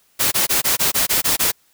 white noise bursts, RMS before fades -17 dBFS, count 9, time 0.19-1.52 s, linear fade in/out 20 ms, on 130 ms, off 20 ms, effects white hiss -59 dBFS RMS until 1.73 s

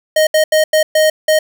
square tone bursts at uneven times, 622.3 Hz, D#5, in tune, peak -9 dBFS, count 6, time 0.16-0.27 / 0.34-0.44 / 0.52-0.64 / 0.73-0.83 / 0.95-1.1 / 1.28-1.39 s, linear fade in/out 5 ms, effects none

